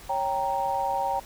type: chord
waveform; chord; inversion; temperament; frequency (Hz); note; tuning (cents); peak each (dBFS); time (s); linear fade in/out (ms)
sine; G diminished; second; equal; 554.4 / 784 / 932.3; Db5 / G5 / Bb5; 0 / 0 / 0; -32 / -27 / -28; 0.09-1.2; 10
effects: added 50 Hz sine -52 dBFS peak until 1.25 s + pink hiss -47 dBFS RMS until 1.25 s